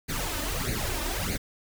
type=noise with flanger; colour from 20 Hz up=pink; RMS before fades=-30 dBFS; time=0.08-1.38 s; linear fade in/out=20 ms; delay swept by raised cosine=0.45 to 3.35 ms; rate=1.6 Hz; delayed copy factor=+0.75; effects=none